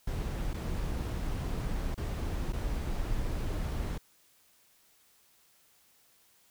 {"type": "noise with dropouts", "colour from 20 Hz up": "brown", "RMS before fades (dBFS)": -33, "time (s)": [0.07, 3.98], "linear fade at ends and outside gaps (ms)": 5, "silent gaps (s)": [[0.534, 0.541], [1.945, 1.976], [2.524, 2.531]], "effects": ["white hiss -65 dBFS RMS until 6.5 s"]}